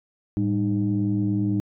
sine tone cluster, 109.3 / 199.1 / 306.4 Hz, A2 / G3 / D#4, -11 / +27 / -27 cents, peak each -24 dBFS, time 0.37-1.6 s, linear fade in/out 0 ms, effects tanh soft clip ceiling -13 dBFS

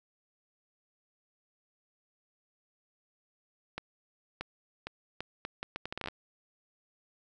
accelerating click train, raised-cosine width 0.3 ms, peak -20 dBFS, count 15, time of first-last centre 3.78-6.085 s, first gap 630 ms, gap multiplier 0.73, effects none

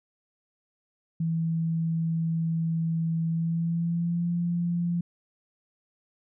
sine tone with pitch glide, 163.9 to 172.55 Hz, E3 to F3, -10 to -21 cents, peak -24 dBFS, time 1.2-5.01 s, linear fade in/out 5 ms, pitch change +89 cents, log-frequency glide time 3.27-4.29 s, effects none

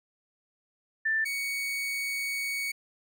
sine / 40% pulse tone pair in turn, 1773 / 2234 Hz, A6 / C#7, +13 / +13 cents, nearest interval major third, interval 400 cents, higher second, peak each -24 / -29 dBFS, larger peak first, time 1.05-1.25 / 1.25-2.72 s, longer second, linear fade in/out 10 ms, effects none

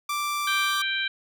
sawtooth tone, 1174.7 Hz, D6, in tune, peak -22 dBFS, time 0.09-0.82 s, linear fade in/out 5 ms
harmonic tone, 784 Hz, G5, in tune, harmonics 2 / 3 / 4 / 5, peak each -28 / -30 / -31 / -32 dBFS, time 0.47-1.08 s, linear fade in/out 5 ms
effects none

